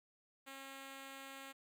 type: tone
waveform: 5% pulse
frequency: 271.1 Hz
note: C#4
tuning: 38 cents flat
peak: -38 dBFS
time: 0.46-1.53 s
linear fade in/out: 20 ms
effects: none